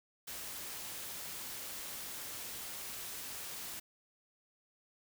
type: noise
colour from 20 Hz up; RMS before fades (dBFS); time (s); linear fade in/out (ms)
white; -44; 0.27-3.8; 10
effects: none